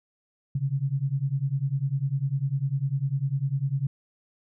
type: beating tone pair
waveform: sine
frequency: 132.3 / 142.3 Hz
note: C3 / C#3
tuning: +20 / +46 cents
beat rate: 10 Hz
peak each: -27 dBFS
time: 0.55-3.87 s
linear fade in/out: 5 ms
effects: none